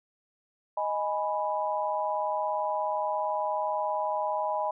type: chord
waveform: sine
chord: G# minor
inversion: second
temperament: equal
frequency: 622.3 / 830.6 / 987.8 Hz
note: D#5 / G#5 / B5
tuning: 0 / 0 / 0 cents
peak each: -31 dBFS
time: 0.77-4.71 s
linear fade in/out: 5 ms
effects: none